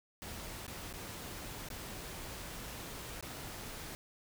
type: noise with dropouts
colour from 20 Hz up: pink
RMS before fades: -45 dBFS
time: 0.22-3.95 s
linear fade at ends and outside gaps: 0 ms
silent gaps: 0.666-0.679 / 0.928-0.938 / 1.687-1.702 / 3.209-3.226 s
effects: none